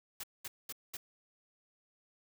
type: noise bursts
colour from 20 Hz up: white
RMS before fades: -42 dBFS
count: 4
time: 0.2-0.97 s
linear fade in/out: 5 ms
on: 35 ms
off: 210 ms
effects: none